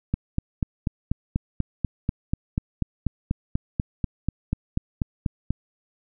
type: click train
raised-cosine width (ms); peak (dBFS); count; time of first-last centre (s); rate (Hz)
5; -10; 23; 0.14-5.506; 4.1
effects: none